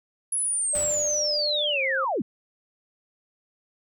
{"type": "linear sweep", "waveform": "sine", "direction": "down", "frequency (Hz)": [10548, 166.9], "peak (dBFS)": -23, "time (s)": [0.32, 2.22], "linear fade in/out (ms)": 5}
{"type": "tone with pitch glide", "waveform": "sine", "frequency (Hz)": [594, 532.3], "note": ["D5", "C5"], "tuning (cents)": [20, 30], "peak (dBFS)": -28, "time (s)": [0.73, 2.05], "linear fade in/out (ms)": 10, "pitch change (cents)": -190, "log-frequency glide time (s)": [1.71, 1.81]}
{"type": "noise with exponential decay", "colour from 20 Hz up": "pink", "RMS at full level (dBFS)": -36, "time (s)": [0.75, 1.9], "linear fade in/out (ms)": 0, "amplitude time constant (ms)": 250}
{"effects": []}